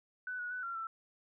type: tone with pitch steps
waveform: sine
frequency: 1497 / 1459 / 1494 / 1374 / 1334 Hz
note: F#6 / F#6 / F#6 / F6 / E6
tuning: +20 / -25 / +16 / -29 / +20 cents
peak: -37 dBFS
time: 0.27-0.87 s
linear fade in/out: 2 ms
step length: 120 ms
effects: none